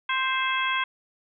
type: harmonic tone with a mistuned harmonic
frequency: 524 Hz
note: C5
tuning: 2 cents sharp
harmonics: 2 / 3 / 4 / 5 / 6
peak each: -27 / -29 / -30 / -31 / -32 dBFS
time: 0.09-0.84 s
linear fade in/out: 5 ms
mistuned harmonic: 6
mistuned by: +72 cents
effects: none